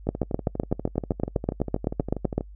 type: two click trains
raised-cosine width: 2 ms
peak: -17 / -9 dBFS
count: 30 / 19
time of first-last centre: 0.07-2.409 / 0.09-2.38 s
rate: 12.4 / 7.86 Hz
effects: noise-tail reverb RT60 0.1 s tail -26 dB re dry + added 50 Hz sine -41 dBFS peak until 2.55 s